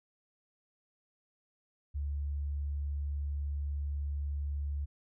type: tone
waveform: sine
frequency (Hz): 71.8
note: D2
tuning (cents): -39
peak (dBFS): -32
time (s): 1.94-4.86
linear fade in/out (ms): 20
effects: none